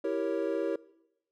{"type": "chord", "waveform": "triangle", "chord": "E diminished seventh", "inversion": "none", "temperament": "equal", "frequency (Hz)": [329.6, 392, 466.2, 554.4], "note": ["E4", "G4", "Bb4", "Db5"], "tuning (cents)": [0, 0, 0, 0], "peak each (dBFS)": -32, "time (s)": [0.04, 0.76], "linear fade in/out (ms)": 5, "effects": ["noise-tail reverb RT60 0.9 s tail -21 dB re dry"]}